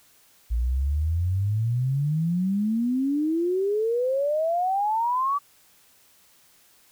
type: exponential sweep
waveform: sine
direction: up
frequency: 55.8 to 1162 Hz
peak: -21 dBFS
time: 0.5-5.39 s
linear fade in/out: 20 ms
effects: white hiss -58 dBFS RMS until 6.91 s